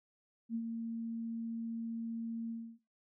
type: tone with ADSR envelope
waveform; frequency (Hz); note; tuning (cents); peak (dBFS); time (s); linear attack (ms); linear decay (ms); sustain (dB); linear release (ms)
sine; 228.8; A#3; -32; -32; 0.49-2.79; 60; 68; -4; 290
effects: noise-tail reverb RT60 0.4 s tail -22 dB re dry